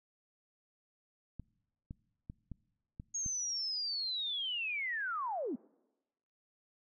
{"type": "clicks", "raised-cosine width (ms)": 5, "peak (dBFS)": -31, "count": 6, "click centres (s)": [1.397, 1.909, 2.299, 2.517, 2.999, 3.262]}
{"type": "linear sweep", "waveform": "sine", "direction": "down", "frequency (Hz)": [6610, 205.7], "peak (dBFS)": -34, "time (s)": [3.14, 5.56], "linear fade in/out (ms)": 10}
{"effects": ["noise-tail reverb RT60 1.0 s tail -24 dB re dry"]}